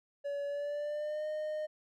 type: tone with pitch glide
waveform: triangle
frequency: 569 to 613.4 Hz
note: C#5 to D#5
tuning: +45 to -25 cents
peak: -32 dBFS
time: 0.24-1.67 s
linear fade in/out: 20 ms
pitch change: +130 cents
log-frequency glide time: 0.46-1.27 s
effects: none